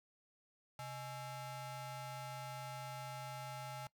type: ring-modulated tone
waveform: 30% pulse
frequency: 488.1 Hz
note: B4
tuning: 20 cents flat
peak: -39 dBFS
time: 0.79-3.87 s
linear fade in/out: 2 ms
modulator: 356 Hz
effects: noise-tail reverb RT60 0.1 s tail -20 dB re dry